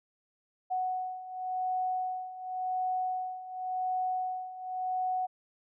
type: beating tone pair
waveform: sine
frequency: 740 / 740.91 Hz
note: F#5 / F#5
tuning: 0 / +2 cents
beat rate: 0.91 Hz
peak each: -36 / -32 dBFS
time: 0.7-5.27 s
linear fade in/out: 20 ms
effects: none